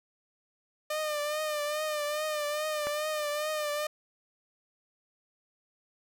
sawtooth tone with vibrato, 603 Hz, D5, 46 cents sharp, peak -26 dBFS, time 0.9-3.87 s, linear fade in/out 5 ms, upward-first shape triangle, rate 2.4 Hz, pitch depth 57 cents each way
click, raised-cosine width 0.5 ms, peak -20 dBFS, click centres 2.87 s
effects none

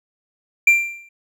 triangle tone with exponential decay, 2367 Hz, D7, 13 cents sharp, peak -5 dBFS, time 0.67-1.09 s, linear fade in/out 5 ms, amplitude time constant 90 ms, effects none

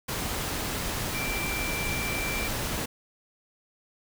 sine tone in noise, 2349 Hz, D7, in tune, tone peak -32 dBFS, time 1.14-2.48 s, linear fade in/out 10 ms, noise pink, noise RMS -31 dBFS, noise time 0.08-2.86 s, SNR -4 dB, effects none

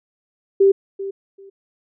sine tone with echo, 391.9 Hz, G4, in tune, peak -9 dBFS, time 0.6-0.72 s, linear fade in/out 10 ms, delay 390 ms, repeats 2, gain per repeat -15 dB, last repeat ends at 1.5 s, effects none

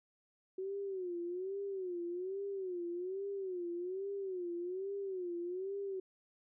sine tone with vibrato, 371 Hz, F#4, 5 cents sharp, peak -37 dBFS, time 0.58-6 s, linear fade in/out 5 ms, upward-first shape sine, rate 1.2 Hz, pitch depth 130 cents each way, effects none

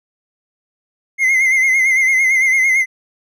triangle tone with vibrato, 2093 Hz, C7, in tune, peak -9 dBFS, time 1.18-2.86 s, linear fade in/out 50 ms, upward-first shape sine, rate 8.9 Hz, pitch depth 56 cents each way, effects none

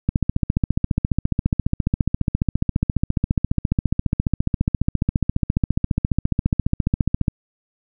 click train, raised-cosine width 5 ms, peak -5 dBFS, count 106, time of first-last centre 0.09-7.282 s, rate 14.6 Hz, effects none

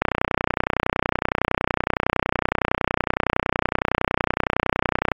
click train, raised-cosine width 0.5 ms, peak -3 dBFS, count 158, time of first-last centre 0.02-5.117 s, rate 30.8 Hz, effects AAC 48 kbps

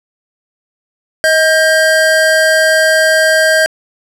square tone pair together, 633 / 1595 Hz, D#5 / G6, +30 / +30 cents, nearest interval octave + major third, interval 1600 cents, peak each -11 dBFS, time 1.24-3.66 s, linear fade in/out 0 ms, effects low-pass 12000 Hz 12 dB/octave

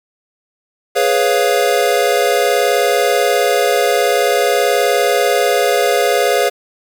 square chord, C# dominant seventh, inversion second, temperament equal, 415.3 / 493.9 / 554.4 / 698.5 Hz, G#4 / B4 / C#5 / E#5, 0 / 0 / 0 / 0 cents, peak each -18 dBFS, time 0.95-6.5 s, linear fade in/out 20 ms, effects 7-bit

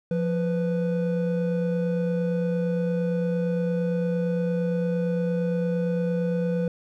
triangle tone pair together, 174.61 / 495.1 Hz, F3 / B4, 0 / +4 cents, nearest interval octave + tritone, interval 1804 cents, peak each -22 / -25 dBFS, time 0.11-6.68 s, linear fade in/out 2 ms, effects none

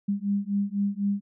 sine beating tone pair, 199.1 / 203.1 Hz, G3 / G#3, +27 / -38 cents, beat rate 4 Hz, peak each -27 dBFS, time 0.08-1.21 s, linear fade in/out 10 ms, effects none

